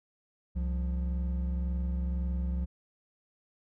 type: tone pair together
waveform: triangle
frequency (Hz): 66.3 / 177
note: C2 / F3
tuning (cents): +23 / +23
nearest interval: octave + perfect fourth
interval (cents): 1700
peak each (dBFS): -27 / -35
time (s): 0.55-2.66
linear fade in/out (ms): 20
effects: none